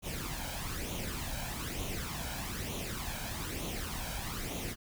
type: noise with flanger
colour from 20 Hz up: pink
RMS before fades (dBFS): -38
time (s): 0.02-4.76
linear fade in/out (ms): 50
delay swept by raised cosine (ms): 0.3 to 1.3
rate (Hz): 1.1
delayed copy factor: +0.6
effects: none